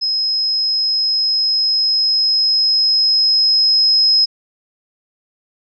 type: tone with level ramp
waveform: sine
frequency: 5120 Hz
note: D#8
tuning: 49 cents sharp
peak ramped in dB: -15 to -9 dBFS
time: 0.01-4.26 s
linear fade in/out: 20 ms
effects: none